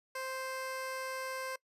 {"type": "tone", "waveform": "15% pulse", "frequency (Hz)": 523.3, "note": "C5", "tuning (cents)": 0, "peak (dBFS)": -31, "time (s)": [0.15, 1.56], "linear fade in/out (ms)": 5, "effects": ["noise-tail reverb RT60 0.1 s tail -22 dB re dry", "resampled to 32000 Hz"]}